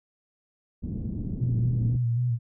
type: low-pass noise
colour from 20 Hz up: white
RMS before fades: -32 dBFS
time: 0.82-1.98 s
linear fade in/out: 20 ms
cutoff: 240 Hz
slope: 24 dB/octave
type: tone with vibrato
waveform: sine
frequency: 120.2 Hz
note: B2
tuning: 46 cents flat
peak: -22 dBFS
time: 1.38-2.39 s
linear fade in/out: 50 ms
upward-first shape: square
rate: 3.8 Hz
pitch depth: 42 cents each way
effects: none